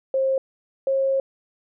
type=tone pair in turn; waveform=sine; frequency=533 / 539.2 Hz; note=C5 / C#5; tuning=+32 / -48 cents; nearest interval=unison; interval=20 cents; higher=second; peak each=-18 dBFS; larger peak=neither; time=0.14-0.38 / 0.87-1.2 s; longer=second; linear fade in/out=2 ms; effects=none